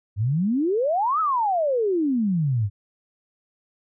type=exponential two-way sweep; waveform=sine; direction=up then down; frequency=95.3 to 1323 to 95.3 Hz; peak=-19 dBFS; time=0.16-2.7 s; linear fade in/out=50 ms; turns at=1.2 s; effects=none